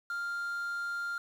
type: tone with quantisation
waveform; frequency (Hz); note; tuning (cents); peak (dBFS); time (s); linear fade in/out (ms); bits
triangle; 1396.9; F6; 0; -31; 0.1-1.18; 2; 9
effects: none